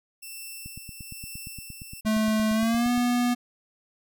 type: tone with tremolo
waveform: 5% pulse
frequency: 2680 Hz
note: E7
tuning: 28 cents sharp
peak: -28 dBFS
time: 0.22-2.01 s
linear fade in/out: 10 ms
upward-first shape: sine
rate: 1.1 Hz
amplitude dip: 40%
type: click train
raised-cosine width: 5 ms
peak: -29 dBFS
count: 21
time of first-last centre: 0.66-2.977 s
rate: 8.63 Hz
type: tone with pitch glide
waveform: square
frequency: 217.1 to 243.7 Hz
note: A3 to B3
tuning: -23 to -23 cents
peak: -22 dBFS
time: 2.05-3.35 s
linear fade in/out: 20 ms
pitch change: +200 cents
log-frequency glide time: 2.53-2.9 s
effects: none